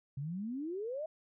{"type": "exponential sweep", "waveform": "sine", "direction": "up", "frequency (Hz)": [131.9, 648], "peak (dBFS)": -36, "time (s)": [0.17, 1.06], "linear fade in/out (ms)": 5, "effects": []}